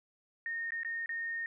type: tone with dropouts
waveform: sine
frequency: 1841 Hz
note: A#6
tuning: 22 cents flat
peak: -34 dBFS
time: 0.46-1.46 s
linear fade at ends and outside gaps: 1 ms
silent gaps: 0.706-0.72 / 0.833-0.848 / 1.06-1.092 s
effects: none